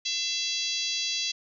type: harmonic tone with a mistuned harmonic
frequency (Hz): 670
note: E5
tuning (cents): +28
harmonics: 3 / 4 / 5 / 6 / 7 / 8 / 9 / 10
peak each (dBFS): -44 / -36 / -33 / -33 / -33 / -40 / -35 / -43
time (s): 0.05-1.32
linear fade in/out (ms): 10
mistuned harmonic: 3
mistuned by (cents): +29
effects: none